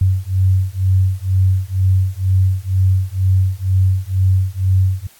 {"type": "beating tone pair", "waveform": "sine", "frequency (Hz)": [93.2, 95.3], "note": ["F#2", "G2"], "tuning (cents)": [13, -48], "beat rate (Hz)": 2.1, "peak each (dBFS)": -15, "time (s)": [0.01, 5.07], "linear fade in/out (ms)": 5, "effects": ["white hiss -48 dBFS RMS until 5.19 s", "AAC 64 kbps"]}